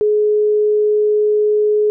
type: tone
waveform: sine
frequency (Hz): 421.8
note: G#4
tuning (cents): +27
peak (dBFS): -11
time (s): 0.01-1.9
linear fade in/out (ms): 0
effects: none